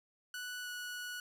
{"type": "tone with pitch glide", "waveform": "sawtooth", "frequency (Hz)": [1480, 1468.9], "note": ["F#6", "F#6"], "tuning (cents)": [0, -13], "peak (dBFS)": -37, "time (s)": [0.34, 1.2], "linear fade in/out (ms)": 2, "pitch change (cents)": -13, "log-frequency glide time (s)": [0.62, 0.68], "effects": []}